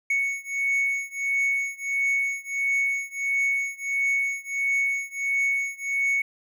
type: beating tone pair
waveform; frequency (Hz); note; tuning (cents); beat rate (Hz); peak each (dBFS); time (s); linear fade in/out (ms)
triangle; 2217 / 2218.5; C#7 / C#7; 0 / +1; 1.5; -24 / -25; 0.1-6.22; 5
effects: none